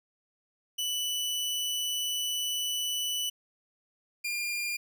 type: tone pair in turn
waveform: sawtooth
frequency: 2974 / 2404 Hz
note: F#7 / D7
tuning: +8 / +40 cents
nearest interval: major third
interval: 368 cents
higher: first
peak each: -26 / -27 dBFS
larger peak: first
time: 0.78-3.3 / 4.24-4.77 s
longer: first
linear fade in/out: 10 ms
effects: none